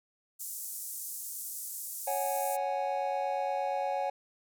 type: band-pass noise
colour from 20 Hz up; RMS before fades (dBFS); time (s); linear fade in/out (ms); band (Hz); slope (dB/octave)
white; -40; 0.39-2.57; 20; 6900 to 15000; 24
type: chord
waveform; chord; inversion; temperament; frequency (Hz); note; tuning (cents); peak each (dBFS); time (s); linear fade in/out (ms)
triangle; C# suspended fourth; none; equal with one note detuned; 554.4 / 742.1 / 830.6; C#5 / F#5 / G#5; 0 / +5 / 0; -32; 2.07-4.1; 5
effects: none